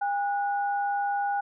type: tone pair together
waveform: sine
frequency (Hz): 807.7 / 1466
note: G#5 / F#6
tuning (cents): -48 / -16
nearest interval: minor seventh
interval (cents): 1032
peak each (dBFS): -25 / -34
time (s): 0.01-1.41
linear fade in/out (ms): 10
effects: none